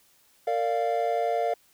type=chord; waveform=triangle; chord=Bb major; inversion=none; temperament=equal with one note detuned; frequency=459.2 / 587.3 / 698.5 Hz; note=Bb4 / D5 / F5; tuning=-26 / 0 / 0 cents; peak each=-27 / -28 / -24 dBFS; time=0.47-1.54 s; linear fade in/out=5 ms; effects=white hiss -62 dBFS RMS until 1.73 s